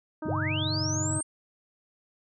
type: harmonic tone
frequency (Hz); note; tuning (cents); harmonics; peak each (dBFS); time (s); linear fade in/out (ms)
311.1; D#4; 0; 1 / 2 / 3 / 4 / 5; -33 / -39 / -42 / -44 / -47; 0.22-1.21; 5
type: linear sweep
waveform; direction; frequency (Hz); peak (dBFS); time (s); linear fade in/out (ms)
sine; up; 76.7 to 8800; -30; 0.25-1.23; 10
type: chord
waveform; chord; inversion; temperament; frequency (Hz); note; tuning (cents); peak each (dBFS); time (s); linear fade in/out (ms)
sine; G major; none; equal with one note detuned; 98 / 123.47 / 143.64; G2 / B2 / D3; 0 / 0 / -38; -31 / -36 / -34; 0.27-1.2; 20
effects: none